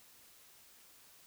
silence, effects white hiss -61 dBFS RMS until 1.26 s

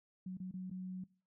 sine tone with dropouts, 185 Hz, F#3, in tune, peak -40 dBFS, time 0.26-1.04 s, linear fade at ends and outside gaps 5 ms, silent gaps 0.372-0.4 / 0.513-0.538 / 0.7-0.711 s, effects noise-tail reverb RT60 0.4 s tail -22 dB re dry

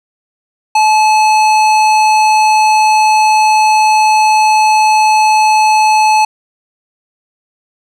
sine tone with hard clipping, 862 Hz, A5, 36 cents flat, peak -8 dBFS, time 0.75-6.25 s, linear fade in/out 5 ms, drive 15 dB, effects none

